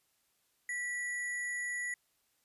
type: tone with sample-and-hold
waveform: sine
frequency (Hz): 1954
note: B6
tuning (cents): -19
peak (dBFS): -34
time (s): 0.69-1.94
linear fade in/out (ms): 2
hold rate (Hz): 8820
effects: white hiss -75 dBFS RMS until 2.44 s + resampled to 32000 Hz